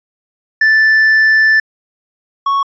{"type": "tone pair in turn", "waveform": "triangle", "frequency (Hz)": [1760, 1108.7], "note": ["A6", "C#6"], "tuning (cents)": [0, 0], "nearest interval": "minor sixth", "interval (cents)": 800, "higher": "first", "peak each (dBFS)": [-5, -9], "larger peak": "first", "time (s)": [[0.61, 1.6], [2.46, 2.63]], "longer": "first", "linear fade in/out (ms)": 5, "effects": ["resampled to 16000 Hz"]}